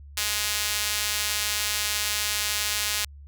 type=tone with high-pass filter; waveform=sawtooth; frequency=209.2 Hz; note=G#3; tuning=13 cents sharp; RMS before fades=-27 dBFS; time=0.17-3.05 s; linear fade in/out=5 ms; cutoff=2900 Hz; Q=0.61; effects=added 71 Hz sine -42 dBFS peak until 3.27 s